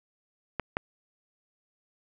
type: clicks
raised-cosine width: 0.5 ms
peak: -14 / -12 dBFS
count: 2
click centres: 0.597 / 0.769 s
effects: none